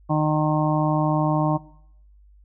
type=harmonic tone; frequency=153.2 Hz; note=D#3; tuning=27 cents flat; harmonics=1 / 2 / 4 / 5 / 6 / 7; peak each=-21 / -24 / -27 / -28 / -29 / -29 dBFS; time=0.09-1.58 s; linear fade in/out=20 ms; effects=noise-tail reverb RT60 0.7 s tail -20 dB re dry + added 50 Hz sine -49 dBFS peak until 2.44 s